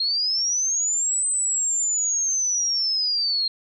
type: linear two-way sweep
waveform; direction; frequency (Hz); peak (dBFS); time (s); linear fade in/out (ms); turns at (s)
sine; up then down; 4186 to 8180 to 4186; -20; 0-3.48; 5; 1.27
effects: none